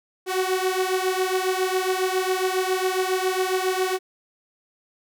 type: beating tone pair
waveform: sawtooth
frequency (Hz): 370 / 377.3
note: F#4 / F#4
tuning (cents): 0 / +34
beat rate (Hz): 7.3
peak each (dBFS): -20 / -21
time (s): 0.26-3.99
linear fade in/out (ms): 50
effects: none